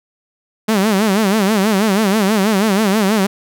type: tone with vibrato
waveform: sawtooth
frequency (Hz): 205.6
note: G#3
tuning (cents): -17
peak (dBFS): -8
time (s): 0.68-3.27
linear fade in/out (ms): 10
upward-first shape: sine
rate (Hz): 6.2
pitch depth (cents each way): 150
effects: none